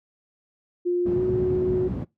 sine tone with pitch glide, 353.6 to 367.3 Hz, F4 to F#4, +22 to -13 cents, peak -20 dBFS, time 0.85-1.89 s, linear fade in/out 20 ms, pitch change +65 cents, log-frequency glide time 1.13-1.21 s
white low-pass noise, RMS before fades -28 dBFS, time 1.05-2.05 s, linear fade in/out 20 ms, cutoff 180 Hz, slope 12 dB/octave
effects noise-tail reverb RT60 0.2 s tail -22 dB re dry + high-pass 80 Hz 12 dB/octave

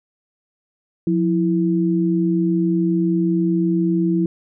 sine tone pair together, 177.55 / 329.6 Hz, F3 / E4, +29 / 0 cents, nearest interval major seventh, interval 1071 cents, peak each -18 dBFS, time 1.07-4.26 s, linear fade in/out 2 ms, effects none

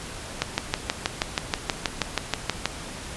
click train, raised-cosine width 0.2 ms, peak -4 dBFS, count 15, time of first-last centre 0.42-2.656 s, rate 6.26 Hz, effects pink hiss -37 dBFS RMS until 3.16 s + resampled to 24000 Hz

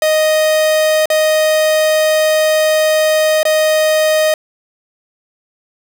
45% pulse tone with dropouts, 622.3 Hz, D#5, in tune, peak -10 dBFS, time 0.02-4.34 s, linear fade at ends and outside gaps 2 ms, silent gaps 1.057-1.101 / 3.431-3.452 s, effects none

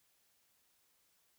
silence, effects white hiss -74 dBFS RMS until 1.38 s

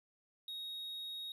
triangle tone, 3760 Hz, A#7, 14 cents sharp, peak -40 dBFS, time 0.48-1.32 s, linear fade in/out 2 ms, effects none

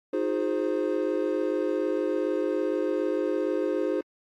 triangle chord, F minor seventh, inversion third, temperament equal with one note detuned, 311.1 / 357.8 / 415.3 / 523.3 Hz, Eb4 / F4 / Ab4 / C5, 0 / +42 / 0 / 0 cents, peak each -28 dBFS, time 0.13-4.01 s, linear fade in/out 5 ms, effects AAC 48 kbps

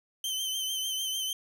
sawtooth tone with vibrato, 3093 Hz, G7, 24 cents flat, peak -27 dBFS, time 0.24-1.33 s, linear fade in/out 2 ms, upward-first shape triangle, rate 6.7 Hz, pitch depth 48 cents each way, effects none

